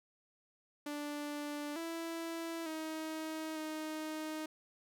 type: tone with pitch steps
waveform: sawtooth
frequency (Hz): 293.3 / 331.1 / 315.8 / 311.2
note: D4 / E4 / D#4 / D#4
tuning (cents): -2 / +8 / +26 / 0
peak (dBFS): -35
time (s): 0.86-4.46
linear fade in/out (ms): 5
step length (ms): 900
effects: none